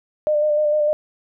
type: tone with vibrato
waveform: sine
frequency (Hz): 601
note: D5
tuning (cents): +40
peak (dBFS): -15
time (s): 0.27-0.93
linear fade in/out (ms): 0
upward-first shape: square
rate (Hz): 6.6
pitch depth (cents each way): 20
effects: none